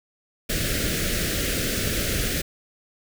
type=band-stop noise; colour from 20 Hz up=pink; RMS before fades=-25 dBFS; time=0.49-2.42 s; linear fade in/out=10 ms; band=620 to 1400 Hz; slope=48 dB/octave; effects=none